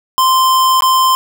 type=tone with dropouts; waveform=square; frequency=1041 Hz; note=C6; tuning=9 cents flat; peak=-9 dBFS; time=0.18-1.15 s; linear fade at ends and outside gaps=0 ms; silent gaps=0.807-0.822 s; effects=none